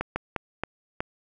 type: slowing click train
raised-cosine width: 0.5 ms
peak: -12 dBFS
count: 5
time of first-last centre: 0.01-1.005 s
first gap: 150 ms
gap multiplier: 1.35
effects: none